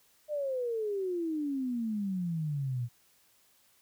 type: exponential sweep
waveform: sine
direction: down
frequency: 612 to 116.54 Hz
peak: -30 dBFS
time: 0.28-2.89 s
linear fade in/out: 50 ms
effects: white hiss -66 dBFS RMS until 3.81 s